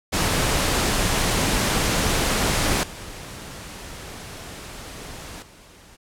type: noise with level steps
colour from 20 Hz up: pink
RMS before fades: -21 / -37 / -48 dBFS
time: 0.12-5.97 s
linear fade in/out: 20 ms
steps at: 2.83 / 5.42 s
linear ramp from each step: 5 ms
effects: low-pass 11000 Hz 12 dB/octave